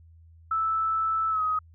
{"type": "tone with pitch glide", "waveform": "sine", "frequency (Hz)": [1315, 1260.7], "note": ["E6", "D#6"], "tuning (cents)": [-5, 22], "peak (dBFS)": -23, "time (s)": [0.51, 1.59], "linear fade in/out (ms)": 5, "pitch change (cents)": -73, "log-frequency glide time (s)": [1.3, 1.42], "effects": ["added 82 Hz sine -50 dBFS peak until 1.74 s"]}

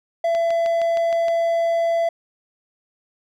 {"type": "tone", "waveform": "triangle", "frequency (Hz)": 671, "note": "E5", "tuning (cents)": 31, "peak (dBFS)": -15, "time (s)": [0.24, 2.09], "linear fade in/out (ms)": 5}
{"type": "click train", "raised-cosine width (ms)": 0.2, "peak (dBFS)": -17, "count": 7, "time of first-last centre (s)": [0.35, 1.283], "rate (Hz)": 6.43}
{"effects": []}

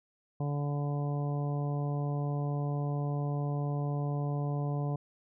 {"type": "harmonic tone", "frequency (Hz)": 144.4, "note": "D3", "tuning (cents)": -29, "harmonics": [1, 2, 3, 4, 5, 6, 7], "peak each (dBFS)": [-30, -41, -42, -44, -43, -51, -48], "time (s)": [0.4, 4.96], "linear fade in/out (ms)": 5, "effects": []}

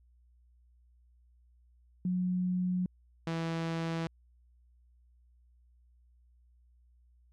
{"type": "tone pair in turn", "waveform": ["sine", "sawtooth"], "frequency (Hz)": [181.6, 164.61], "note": ["F#3", "E3"], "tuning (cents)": [-32, -2], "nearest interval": "major second", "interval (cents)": 170, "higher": "first", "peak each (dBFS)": [-28, -28], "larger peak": "neither", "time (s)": [[2.05, 2.86], [3.27, 4.07]], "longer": "first", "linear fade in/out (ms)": 2, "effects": ["added 60 Hz sine -61 dBFS peak until 7.32 s", "low-pass 5000 Hz 12 dB/octave"]}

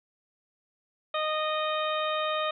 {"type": "harmonic tone", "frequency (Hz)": 618, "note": "D#5", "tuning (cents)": -12, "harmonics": [1, 2, 3, 4, 5, 6], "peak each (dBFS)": [-30, -30, -39, -38, -39, -37], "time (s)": [1.14, 2.51], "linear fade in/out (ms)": 5, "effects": []}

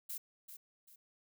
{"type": "noise with echo", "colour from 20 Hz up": "violet", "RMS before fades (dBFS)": -42, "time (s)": [0.09, 0.18], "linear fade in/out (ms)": 10, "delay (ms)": 390, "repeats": 2, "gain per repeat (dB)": -9, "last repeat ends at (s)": 0.96, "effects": []}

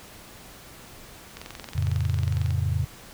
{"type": "click train", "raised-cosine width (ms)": 0.2, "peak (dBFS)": -20, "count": 26, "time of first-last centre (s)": [1.37, 2.506], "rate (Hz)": 22}
{"type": "chord", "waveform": "sine", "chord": "F augmented", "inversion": "none", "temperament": "equal", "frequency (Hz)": [87.31, 110, 138.59], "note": ["F2", "A2", "C#3"], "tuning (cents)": [0, 0, 0], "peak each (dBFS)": [-25, -27, -28], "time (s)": [1.75, 2.85], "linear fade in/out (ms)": 10}
{"effects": ["pink hiss -46 dBFS RMS until 3.13 s"]}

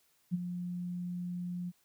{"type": "tone with ADSR envelope", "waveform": "sine", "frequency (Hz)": 177.3, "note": "F3", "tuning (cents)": 26, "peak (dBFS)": -26, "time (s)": [0.31, 1.72], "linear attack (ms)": 32, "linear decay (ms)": 23, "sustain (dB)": -9, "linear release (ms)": 36, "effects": ["white hiss -71 dBFS RMS until 1.84 s"]}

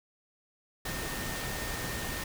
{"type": "tone in noise", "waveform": "sine", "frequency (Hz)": 1828, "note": "A#6", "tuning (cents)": -34, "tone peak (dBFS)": -42, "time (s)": [0.85, 2.24], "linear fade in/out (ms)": 5, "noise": "pink", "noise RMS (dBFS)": -36, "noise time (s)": [0.85, 2.24], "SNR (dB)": -9, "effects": []}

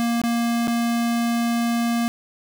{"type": "tone with dropouts", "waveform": "square", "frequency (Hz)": 234.4, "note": "A#3", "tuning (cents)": 10, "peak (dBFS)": -20, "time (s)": [0, 2.08], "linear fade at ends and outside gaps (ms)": 0, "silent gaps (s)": [[0.216, 0.237], [0.673, 0.68]], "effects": []}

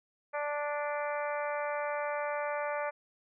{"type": "harmonic tone", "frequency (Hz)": 293.2, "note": "D4", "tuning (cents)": -3, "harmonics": [2, 3, 4, 5, 6, 7, 8], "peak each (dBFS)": [-34, -38, -40, -42, -44, -45, -46], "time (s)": [0.33, 2.91], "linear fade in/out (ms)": 20, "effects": []}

